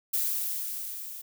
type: noise with level ramp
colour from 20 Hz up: violet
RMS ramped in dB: -27 to -41 dBFS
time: 0.13-1.22 s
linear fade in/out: 10 ms
effects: none